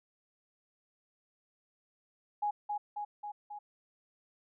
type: tone with echo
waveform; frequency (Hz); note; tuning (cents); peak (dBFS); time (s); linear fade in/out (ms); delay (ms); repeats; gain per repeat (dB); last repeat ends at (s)
sine; 830; G#5; -1; -29; 2.42-2.51; 10; 270; 4; -3; 3.59
effects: none